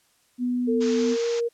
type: tone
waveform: sine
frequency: 246.9 Hz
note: B3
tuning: in tune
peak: -22 dBFS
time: 0.38-1.17 s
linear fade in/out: 50 ms
type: tone with pitch glide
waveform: sine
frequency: 449.5 to 469.1 Hz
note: A4 to A#4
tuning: +37 to +11 cents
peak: -22 dBFS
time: 0.67-1.49 s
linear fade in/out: 20 ms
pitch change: +74 cents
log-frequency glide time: 0.94-1.27 s
type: band-pass noise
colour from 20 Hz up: white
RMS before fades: -38 dBFS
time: 0.8-1.41 s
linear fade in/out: 20 ms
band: 750 to 6900 Hz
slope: 96 dB/octave
effects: white hiss -64 dBFS RMS until 1.53 s + low-pass 11000 Hz 12 dB/octave